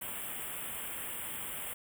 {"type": "band-stop noise", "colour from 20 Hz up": "white", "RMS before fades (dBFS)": -40, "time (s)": [0.01, 1.74], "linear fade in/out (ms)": 10, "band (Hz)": [3400, 7800], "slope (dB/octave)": 96, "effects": []}